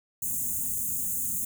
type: band-stop noise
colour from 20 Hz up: white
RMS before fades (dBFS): -30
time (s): 0.22-1.45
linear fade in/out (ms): 5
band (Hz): 270 to 6500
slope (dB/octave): 96
effects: none